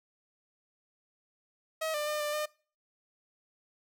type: tone with pitch steps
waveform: sawtooth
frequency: 637 / 596 / 603 / 594 / 605 Hz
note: D#5 / D5 / D5 / D5 / D#5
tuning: +41 / +25 / +46 / +20 / -49 cents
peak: -27 dBFS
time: 1.81-2.46 s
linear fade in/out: 10 ms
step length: 130 ms
effects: noise-tail reverb RT60 0.4 s tail -23 dB re dry